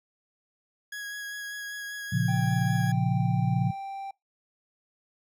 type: tone with vibrato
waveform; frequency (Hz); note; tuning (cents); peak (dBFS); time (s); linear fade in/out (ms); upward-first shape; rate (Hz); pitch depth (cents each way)
40% pulse; 1661.2; G#6; 0; -34; 0.92-2.92; 5; sine; 5.1; 12
type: chord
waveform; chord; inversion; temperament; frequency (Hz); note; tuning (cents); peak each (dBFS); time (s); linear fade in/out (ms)
sine; Bb minor; none; equal; 116.54 / 138.59 / 174.61; Bb2 / Db3 / F3; 0 / 0 / 0; -27; 2.12-3.71; 10
type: tone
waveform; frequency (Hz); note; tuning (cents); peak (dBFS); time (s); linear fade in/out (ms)
triangle; 784; G5; 0; -32; 2.28-4.11; 5
effects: noise-tail reverb RT60 0.2 s tail -24 dB re dry